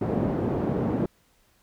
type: band-pass noise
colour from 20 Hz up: pink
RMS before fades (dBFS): -26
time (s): 0.01-1.06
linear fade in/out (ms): 5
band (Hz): 140 to 490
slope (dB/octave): 12
effects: pink hiss -64 dBFS RMS until 1.62 s